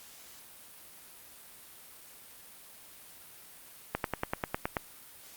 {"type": "slowing click train", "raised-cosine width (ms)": 0.5, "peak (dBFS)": -14, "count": 9, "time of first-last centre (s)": [3.95, 4.768], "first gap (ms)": 92, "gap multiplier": 1.03, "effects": ["white hiss -52 dBFS RMS until 5.36 s", "Opus 48 kbps"]}